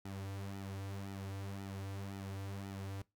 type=tone with flanger; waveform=sawtooth; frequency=98 Hz; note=G2; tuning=in tune; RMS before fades=-44 dBFS; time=0.05-3.02 s; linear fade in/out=5 ms; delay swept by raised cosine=1.8 to 4.9 ms; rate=1.9 Hz; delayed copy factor=-0.8; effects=noise-tail reverb RT60 0.2 s tail -21 dB re dry